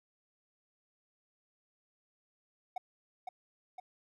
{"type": "tone with echo", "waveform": "triangle", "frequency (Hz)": 740, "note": "F#5", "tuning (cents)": 0, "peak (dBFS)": -32, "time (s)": [2.76, 2.78], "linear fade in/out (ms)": 5, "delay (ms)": 510, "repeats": 2, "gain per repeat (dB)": -4, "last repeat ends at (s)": 3.8, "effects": []}